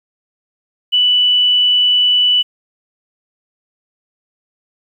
sine tone, 2970 Hz, F#7, 6 cents sharp, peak -9 dBFS, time 0.92-2.43 s, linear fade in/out 20 ms, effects 8-bit

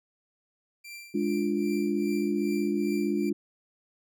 sawtooth tone with tremolo, 2359 Hz, D7, 7 cents sharp, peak -36 dBFS, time 0.84-3.3 s, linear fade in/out 10 ms, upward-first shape triangle, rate 2.5 Hz, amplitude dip 85%
sine chord, D diminished, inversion second, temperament equal, 207.7 / 293.7 / 349.2 Hz, Ab3 / D4 / F4, 0 / 0 / 0 cents, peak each -29 dBFS, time 1.14-3.33 s, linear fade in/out 10 ms
effects none

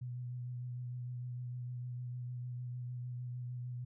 sine tone with vibrato, 123.47 Hz, B2, in tune, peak -39 dBFS, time 0.01-3.85 s, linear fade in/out 10 ms, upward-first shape sine, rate 6.6 Hz, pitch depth 20 cents each way, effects none

